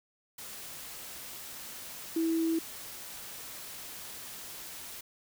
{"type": "tone in noise", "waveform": "sine", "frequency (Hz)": 327.1, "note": "E4", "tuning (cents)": -13, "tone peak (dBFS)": -26, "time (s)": [2.16, 2.59], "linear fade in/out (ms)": 5, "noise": "white", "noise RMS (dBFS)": -44, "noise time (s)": [0.38, 5.01], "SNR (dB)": 15, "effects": []}